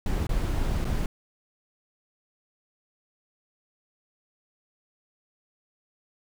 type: noise with dropouts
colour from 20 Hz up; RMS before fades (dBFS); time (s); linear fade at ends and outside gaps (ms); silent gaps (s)
brown; -26; 0.06-1.06; 2; 0.269-0.292 / 0.845-0.851
effects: none